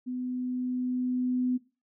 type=tone with level ramp; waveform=sine; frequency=251.3 Hz; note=B3; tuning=30 cents sharp; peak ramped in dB=-31 to -24 dBFS; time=0.06-1.58 s; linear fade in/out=20 ms; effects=noise-tail reverb RT60 0.3 s tail -17 dB re dry